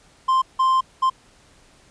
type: tone bursts at uneven times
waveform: triangle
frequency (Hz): 1046.5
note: C6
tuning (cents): 0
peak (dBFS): -13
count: 3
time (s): 0.28-0.42 / 0.59-0.81 / 1.02-1.1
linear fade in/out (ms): 10
effects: pink hiss -54 dBFS RMS until 1.9 s + resampled to 22050 Hz